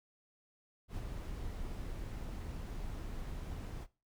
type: noise with ADSR envelope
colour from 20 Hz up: brown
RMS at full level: -39 dBFS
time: 0.88-3.87 s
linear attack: 88 ms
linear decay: 33 ms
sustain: -3 dB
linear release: 47 ms
effects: noise-tail reverb RT60 0.3 s tail -19 dB re dry